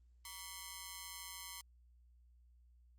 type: ring-modulated tone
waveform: 5% pulse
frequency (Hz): 1046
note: C6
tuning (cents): -1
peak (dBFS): -32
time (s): 0.25-1.61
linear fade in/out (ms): 2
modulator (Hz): 89.6
effects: added 60 Hz sine -63 dBFS peak until 2.98 s + Opus 32 kbps